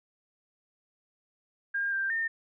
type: tone with pitch steps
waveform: sine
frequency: 1610 / 1580 / 1817 Hz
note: G6 / G6 / A#6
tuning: +46 / +13 / -45 cents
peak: -27 dBFS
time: 1.74-2.28 s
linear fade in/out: 10 ms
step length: 180 ms
effects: none